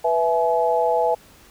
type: chord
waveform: sine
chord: E major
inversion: second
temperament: equal with one note detuned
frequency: 493.9 / 659.3 / 848.1 Hz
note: B4 / E5 / G#5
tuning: 0 / 0 / +36 cents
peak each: -21 dBFS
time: 0.04-1.15 s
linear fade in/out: 10 ms
effects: pink hiss -50 dBFS RMS until 1.5 s